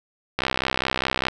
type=click train; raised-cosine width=0.3 ms; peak=-5 dBFS; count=59; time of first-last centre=0.39-1.284 s; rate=64.9 Hz; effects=none